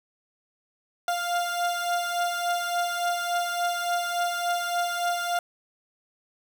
30% pulse beating tone pair, 698.5 / 702 Hz, F5 / F5, 0 / +9 cents, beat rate 3.5 Hz, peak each -24 / -28 dBFS, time 1.08-5.39 s, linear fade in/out 2 ms, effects none

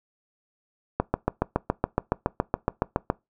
click train, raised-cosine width 1 ms, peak -7 dBFS, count 16, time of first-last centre 1-3.101 s, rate 7.14 Hz, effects noise-tail reverb RT60 0.2 s tail -22 dB re dry

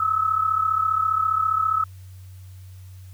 sine tone pair together, 1267.1 / 1302 Hz, D#6 / E6, +31 / -22 cents, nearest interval unison, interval 47 cents, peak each -24 / -20 dBFS, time 0-1.84 s, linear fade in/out 5 ms, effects added 93 Hz sine -39 dBFS peak until 3.13 s + white hiss -57 dBFS RMS until 3.13 s

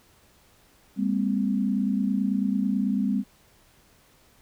sine tone cluster, 200.9 / 230.3 / 259 Hz, G3 / A#3 / C4, +43 / -21 / -17 cents, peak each -24 / -30 / -27 dBFS, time 0.96-3.24 s, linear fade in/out 50 ms, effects pink hiss -59 dBFS RMS until 4.41 s

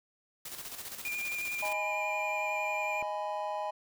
white noise with tremolo, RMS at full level -41 dBFS, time 0.45-1.73 s, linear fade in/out 5 ms, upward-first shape square, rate 15 Hz, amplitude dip 50%
triangle tone with vibrato, 2406 Hz, D7, 41 cents sharp, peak -32 dBFS, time 1.05-3.02 s, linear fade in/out 2 ms, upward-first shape triangle, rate 11 Hz, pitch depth 27 cents each way
triangle chord, G# minor, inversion second, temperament just, 623 / 830.6 / 996.7 Hz, D#5 / G#5 / B5, +2 / 0 / +16 cents, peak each -35 / -34 / -37 dBFS, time 1.62-3.71 s, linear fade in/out 10 ms
click, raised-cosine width 1 ms, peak -31 dBFS, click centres 3.026 s
effects none

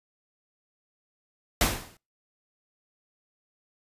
pink noise with exponential decay, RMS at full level -19 dBFS, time 1.61-1.97 s, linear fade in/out 2 ms, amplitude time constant 77 ms, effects noise-tail reverb RT60 0.3 s tail -26 dB re dry + resampled to 32000 Hz

